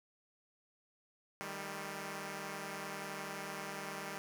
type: tone cluster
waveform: 5% pulse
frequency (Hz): 155.9 / 197.5 / 217.7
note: D#3 / G3 / A3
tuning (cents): +4 / +13 / -18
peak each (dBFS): -35 / -32 / -40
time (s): 1.41-4.18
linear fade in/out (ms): 0
effects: none